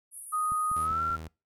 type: band-pass noise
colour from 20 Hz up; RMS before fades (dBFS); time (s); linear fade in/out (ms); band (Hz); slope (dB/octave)
pink; -44; 0.11-0.88; 50; 9600 to 11000; 96
type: tone with pitch glide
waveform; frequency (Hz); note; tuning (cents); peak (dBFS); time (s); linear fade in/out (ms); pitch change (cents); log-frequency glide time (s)
sine; 1244.5 to 1365; D#6 to F6; 0 to -40; -26; 0.32-1.17; 20; +160; 0.8-1.02
type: click train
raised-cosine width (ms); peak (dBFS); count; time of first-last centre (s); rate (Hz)
5; -31; 4; 0.52-1.106; 5.12
type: tone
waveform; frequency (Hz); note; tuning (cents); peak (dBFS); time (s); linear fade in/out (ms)
sawtooth; 79.8; D#2; +44; -35; 0.76-1.28; 5
effects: noise-tail reverb RT60 0.3 s tail -25 dB re dry